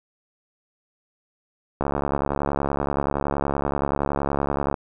click train, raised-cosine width 1 ms, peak -9 dBFS, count 208, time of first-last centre 1.81-4.742 s, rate 70.6 Hz, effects none

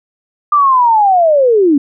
sine linear sweep, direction down, 1200 to 267.9 Hz, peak -6 dBFS, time 0.52-1.78 s, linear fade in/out 5 ms, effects none

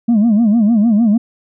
sine tone with vibrato, 220 Hz, A3, in tune, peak -6 dBFS, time 0.08-1.18 s, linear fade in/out 10 ms, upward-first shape sine, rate 6.6 Hz, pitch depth 150 cents each way, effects tanh soft clip ceiling -7 dBFS

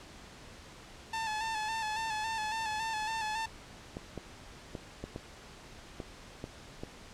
sawtooth tone with vibrato, 877 Hz, A5, 6 cents flat, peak -29 dBFS, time 1.13-3.46 s, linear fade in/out 5 ms, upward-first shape square, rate 3.6 Hz, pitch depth 36 cents each way
clicks, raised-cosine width 2 ms, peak -25 dBFS, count 8, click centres 3.969 / 4.177 / 4.752 / 5.04 / 5.161 / 6.002 / 6.441 / 6.835 s
effects pink hiss -51 dBFS RMS until 7.13 s + low-pass 7000 Hz 12 dB/octave

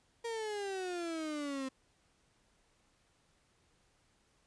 35% pulse exponential sweep, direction down, 470 to 261.1 Hz, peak -35 dBFS, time 0.24-1.69 s, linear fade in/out 10 ms, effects pink hiss -72 dBFS RMS until 4.46 s + resampled to 22050 Hz

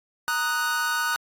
45% pulse chord, D# minor, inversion second, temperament equal, 932.3 / 1244.5 / 1480 Hz, A#5 / D#6 / F#6, 0 / 0 / 0 cents, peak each -31 / -29 / -25 dBFS, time 0.28-1.16 s, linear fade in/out 0 ms, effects AAC 64 kbps

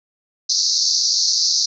pink band-pass noise, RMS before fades -18 dBFS, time 0.49-1.66 s, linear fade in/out 10 ms, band 4200 to 6200 Hz, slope 96 dB/octave, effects none

